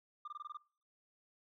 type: tone bursts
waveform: sine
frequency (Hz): 1197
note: D6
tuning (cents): +33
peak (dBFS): -40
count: 7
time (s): 0.25-0.572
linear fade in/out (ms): 5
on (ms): 28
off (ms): 21
effects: noise-tail reverb RT60 0.4 s tail -21 dB re dry + tanh soft clip ceiling -41 dBFS